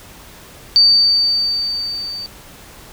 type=tone with level ramp; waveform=sine; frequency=4601 Hz; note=D8; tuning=36 cents flat; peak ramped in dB=-6 to -25 dBFS; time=0.76-2.26 s; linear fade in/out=0 ms; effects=pink hiss -40 dBFS RMS until 2.92 s

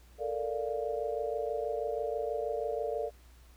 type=chord; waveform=sine; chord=Bb major seventh; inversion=third; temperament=equal; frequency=440 / 466.2 / 587.3 / 698.5 Hz; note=A4 / Bb4 / D5 / F5; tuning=0 / 0 / 0 / 0 cents; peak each=-36 / -36 / -36 / -39 dBFS; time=0.18-3.11 s; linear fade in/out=50 ms; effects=added 60 Hz sine -54 dBFS peak until 3.56 s + pink hiss -63 dBFS RMS until 3.56 s

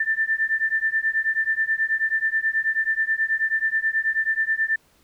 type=beating tone pair; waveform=sine; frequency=1774 / 1783.3 Hz; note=A6 / A6; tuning=+14 / +23 cents; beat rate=9.3 Hz; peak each=-23 / -23 dBFS; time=0-4.76 s; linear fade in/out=5 ms; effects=pink hiss -60 dBFS RMS until 5.03 s

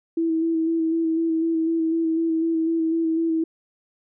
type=tone with vibrato; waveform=sine; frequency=326.5 Hz; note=E4; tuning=17 cents flat; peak=-19 dBFS; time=0.17-3.44 s; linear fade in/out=5 ms; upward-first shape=square; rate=4 Hz; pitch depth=19 cents each way; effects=none

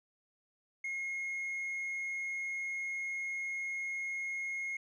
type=tone with hard clipping; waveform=triangle; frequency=2154 Hz; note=C7; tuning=50 cents sharp; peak=-34 dBFS; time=0.84-4.77 s; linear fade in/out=5 ms; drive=1 dB; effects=none

